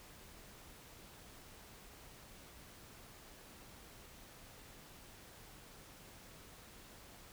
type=silence; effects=pink hiss -57 dBFS RMS until 7.32 s